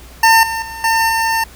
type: tone with level steps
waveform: 25% pulse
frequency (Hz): 903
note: A5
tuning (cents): +45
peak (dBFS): -3 / -15 / -23 / -8 / -10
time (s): 0.23-1.44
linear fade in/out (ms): 5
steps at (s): 0.43 / 0.62 / 0.84 / 1.09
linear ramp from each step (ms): 2
effects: added 60 Hz sine -38 dBFS peak until 1.55 s + pink hiss -41 dBFS RMS until 1.55 s